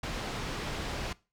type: low-pass noise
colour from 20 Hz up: pink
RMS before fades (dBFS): -36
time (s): 0.03-1.13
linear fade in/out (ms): 5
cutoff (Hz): 5000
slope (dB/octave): 12
effects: noise-tail reverb RT60 0.3 s tail -21 dB re dry